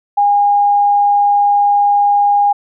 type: tone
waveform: sine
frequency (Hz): 815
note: G#5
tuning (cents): -33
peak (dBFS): -8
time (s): 0.17-2.53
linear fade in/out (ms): 10
effects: none